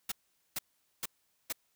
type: noise bursts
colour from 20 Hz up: white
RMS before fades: -35 dBFS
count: 4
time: 0.09-1.526 s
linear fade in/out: 5 ms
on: 29 ms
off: 440 ms
effects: white hiss -75 dBFS RMS until 1.75 s